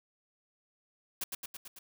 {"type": "noise with echo", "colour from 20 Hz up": "white", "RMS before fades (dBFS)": -35, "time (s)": [1.21, 1.24], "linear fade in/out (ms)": 5, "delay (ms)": 110, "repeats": 5, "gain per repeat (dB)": -3, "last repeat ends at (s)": 1.79, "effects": []}